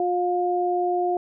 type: tone pair together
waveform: sine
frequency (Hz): 357.1 / 710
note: F4 / F5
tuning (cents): +39 / +28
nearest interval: octave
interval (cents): 1189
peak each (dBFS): -23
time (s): 0-1.17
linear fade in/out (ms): 2
effects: none